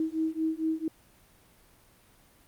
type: beating tone pair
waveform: sine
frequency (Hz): 317.1 / 321.5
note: D#4 / E4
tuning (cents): +33 / -43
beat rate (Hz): 4.4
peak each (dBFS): -30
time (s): 0-0.88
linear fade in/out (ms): 2
effects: pink hiss -60 dBFS RMS until 2.47 s + Opus 32 kbps